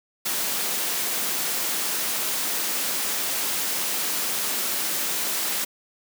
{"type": "high-pass noise", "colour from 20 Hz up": "white", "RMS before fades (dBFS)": -26, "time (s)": [0.25, 5.65], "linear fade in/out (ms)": 10, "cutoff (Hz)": 170, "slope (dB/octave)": 24, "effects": []}